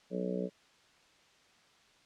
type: harmonic tone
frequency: 61.74 Hz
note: B1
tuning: in tune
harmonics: 3 / 4 / 5 / 6 / 7 / 8 / 9 / 10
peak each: -36 / -43 / -43 / -49 / -38 / -44 / -40 / -49 dBFS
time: 0.1-0.5 s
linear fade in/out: 50 ms
effects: white hiss -64 dBFS RMS until 2.05 s + low-pass 5000 Hz 12 dB/octave